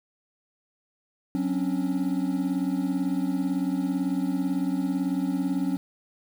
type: tone cluster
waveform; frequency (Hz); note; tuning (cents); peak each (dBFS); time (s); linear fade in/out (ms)
triangle; 184.3 / 267.1 / 285.1; F#3 / C4 / C#4; -7 / +36 / +49; -27 / -25 / -26; 1.35-5.77; 0
effects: tanh soft clip ceiling -14 dBFS + 8-bit